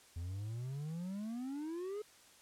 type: exponential sweep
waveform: triangle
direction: up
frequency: 82 to 430.4 Hz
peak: -37 dBFS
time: 0.16-2.02 s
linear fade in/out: 5 ms
effects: white hiss -62 dBFS RMS until 2.41 s + low-pass 10000 Hz 12 dB/octave